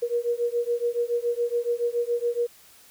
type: beating tone pair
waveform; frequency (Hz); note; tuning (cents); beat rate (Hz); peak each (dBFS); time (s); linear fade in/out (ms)
sine; 472.7 / 479.8; A#4 / A#4; +24 / +50; 7.1; -26; 0.02-2.47; 10
effects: white hiss -53 dBFS RMS until 2.9 s